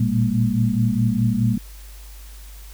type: tone cluster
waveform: sine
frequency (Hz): 115 / 119.8 / 199.4 / 230.4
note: A#2 / A#2 / G3 / A#3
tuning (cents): -23 / +48 / +30 / -20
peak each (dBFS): -22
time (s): 0-1.58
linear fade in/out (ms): 5
effects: added 50 Hz sine -37 dBFS peak until 2.73 s + white hiss -47 dBFS RMS until 2.73 s